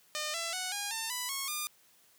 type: tone with pitch steps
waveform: 5% pulse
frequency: 607 / 669.6 / 738.7 / 814.9 / 899 / 991.8 / 1094.1 / 1207 Hz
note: D#5 / E5 / F#5 / G#5 / A5 / B5 / C#6 / D6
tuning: -43 / +27 / -3 / -33 / +37 / +7 / -23 / +47 cents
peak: -22 dBFS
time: 0.15-1.67 s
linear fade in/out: 0 ms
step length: 190 ms
effects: white hiss -64 dBFS RMS until 2.18 s + high-pass 100 Hz 12 dB/octave